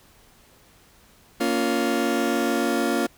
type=chord; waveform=30% pulse; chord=Bb minor; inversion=none; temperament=just; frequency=233.1 / 279.7 / 349.6 Hz; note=Bb3 / Db4 / F4; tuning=0 / +16 / +2 cents; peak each=-23 dBFS; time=1.4-3.07 s; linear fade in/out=10 ms; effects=pink hiss -55 dBFS RMS until 3.17 s